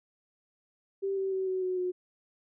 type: tone with pitch steps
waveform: sine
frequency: 391.2 / 385.4 / 379.6 / 374 / 368.4 / 362.9 Hz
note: G4 / G4 / F#4 / F#4 / F#4 / F#4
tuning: -4 / -29 / +44 / +19 / -7 / -34 cents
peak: -28 dBFS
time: 1.02-1.92 s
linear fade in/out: 20 ms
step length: 150 ms
effects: none